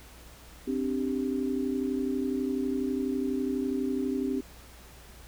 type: chord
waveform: sine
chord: C suspended second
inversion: none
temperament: equal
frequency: 261.6 / 293.7 / 392 Hz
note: C4 / D4 / G4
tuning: 0 / 0 / 0 cents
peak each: -29 / -33 / -33 dBFS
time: 0.67-4.41 s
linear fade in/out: 10 ms
effects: added 60 Hz sine -51 dBFS peak until 5.27 s + pink hiss -52 dBFS RMS until 5.27 s